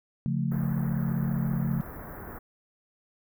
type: chord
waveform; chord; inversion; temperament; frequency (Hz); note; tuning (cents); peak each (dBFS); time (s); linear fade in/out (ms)
sine; Db augmented; none; equal with one note detuned; 139.56 / 174.61 / 220; Db3 / F3 / A3; +12 / 0 / 0; -28 / -30 / -31; 0.26-1.81; 0
type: band-stop noise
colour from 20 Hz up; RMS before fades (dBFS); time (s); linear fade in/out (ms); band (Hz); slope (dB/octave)
pink; -41; 0.51-2.39; 10; 1800 to 13000; 48
effects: none